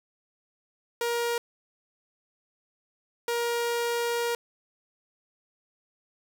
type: tone bursts at uneven times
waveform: sawtooth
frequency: 472.4 Hz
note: A#4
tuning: 23 cents sharp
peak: -22 dBFS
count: 2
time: 1.01-1.38 / 3.28-4.35 s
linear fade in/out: 2 ms
effects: none